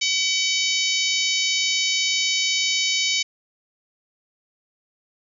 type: harmonic tone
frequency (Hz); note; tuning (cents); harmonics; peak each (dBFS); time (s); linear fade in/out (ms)
758; F#5; +42; 3 / 4 / 5 / 6 / 7 / 8 / 9; -25 / -26 / -27 / -28 / -28 / -29 / -30; 0.01-3.23; 10
effects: none